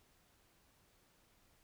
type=silence; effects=pink hiss -71 dBFS RMS until 1.63 s